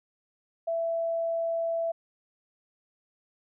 sine tone, 665 Hz, E5, 15 cents sharp, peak -26 dBFS, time 0.67-1.92 s, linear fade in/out 10 ms, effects none

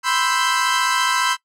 sawtooth chord, C major seventh, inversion third, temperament equal with one note detuned, 991.8 / 1046.5 / 1318.5 / 1568 Hz, B5 / C6 / E6 / G6, +7 / 0 / 0 / 0 cents, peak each -19 dBFS, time 0.03-1.37 s, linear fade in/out 50 ms, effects noise-tail reverb RT60 0.1 s tail -20 dB re dry + low-pass 10000 Hz 12 dB/octave

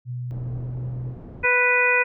sine tone with pitch glide, 123.47 to 125.12 Hz, B2 to B2, 0 to +23 cents, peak -27 dBFS, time 0.05-1.16 s, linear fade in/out 50 ms, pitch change +23 cents, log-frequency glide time 0.61-0.78 s
pink low-pass noise, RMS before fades -39 dBFS, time 0.31-1.45 s, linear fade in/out 0 ms, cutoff 440 Hz, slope 12 dB/octave
harmonic tone, 493.9 Hz, B4, in tune, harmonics 1 / 2 / 3 / 4 / 5, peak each -24 / -26 / -23 / -22 / -20 dBFS, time 1.43-2.04 s, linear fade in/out 20 ms
effects none

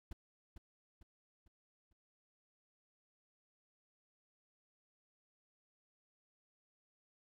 brown noise with echo, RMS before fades -42 dBFS, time 0.11-0.13 s, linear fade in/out 5 ms, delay 450 ms, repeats 4, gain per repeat -7 dB, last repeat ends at 1.93 s, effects none

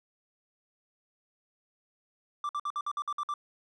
triangle tone bursts, 1174.7 Hz, D6, in tune, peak -28 dBFS, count 9, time 2.44-3.339 s, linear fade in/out 2 ms, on 51 ms, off 55 ms, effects resampled to 24000 Hz

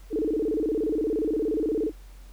sine tone with vibrato, 370 Hz, F#4, in tune, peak -23 dBFS, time 0.1-1.92 s, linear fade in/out 50 ms, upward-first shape square, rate 17 Hz, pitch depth 300 cents each way, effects added 45 Hz sine -43 dBFS peak until 2.32 s + pink hiss -57 dBFS RMS until 2.32 s

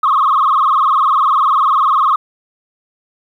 sine tone with vibrato, 1167 Hz, D6, 11 cents flat, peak -8 dBFS, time 0.03-2.16 s, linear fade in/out 5 ms, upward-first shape sine, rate 20 Hz, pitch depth 170 cents each way, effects tanh soft clip ceiling -5 dBFS + 8-bit

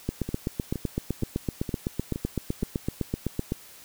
two click trains, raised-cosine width 3 ms, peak -18 / -13 dBFS, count 6 / 28, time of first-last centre 0.29-2.626 / 0.09-3.521 s, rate 2.14 / 7.87 Hz, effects white hiss -49 dBFS RMS until 3.84 s

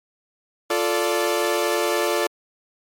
sawtooth chord, D minor, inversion first, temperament equal with one note detuned, 349.2 / 440 / 583.3 Hz, F4 / A4 / D5, 0 / 0 / -12 cents, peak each -20 dBFS, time 0.7-2.27 s, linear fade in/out 5 ms, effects MP3 64 kbps

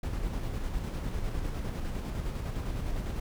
brown noise with tremolo, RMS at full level -32 dBFS, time 0.03-3.2 s, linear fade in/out 5 ms, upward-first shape square, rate 9.9 Hz, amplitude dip 30%, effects none

